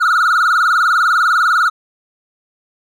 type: tone with vibrato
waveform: triangle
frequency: 1353 Hz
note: E6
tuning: 45 cents sharp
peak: -8 dBFS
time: 0-1.7 s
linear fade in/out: 20 ms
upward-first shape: triangle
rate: 20 Hz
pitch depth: 170 cents each way
effects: none